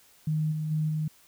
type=tone with level steps; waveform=sine; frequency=154.9 Hz; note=D#3; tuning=7 cents flat; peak=-24 / -28 / -24 / -26 dBFS; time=0.27-1.08 s; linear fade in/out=5 ms; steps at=0.51 / 0.7 / 0.88 s; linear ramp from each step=20 ms; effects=white hiss -59 dBFS RMS until 1.27 s